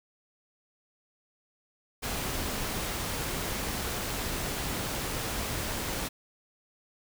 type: noise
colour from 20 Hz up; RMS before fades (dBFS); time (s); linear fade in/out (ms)
pink; -33; 2.02-6.09; 20
effects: none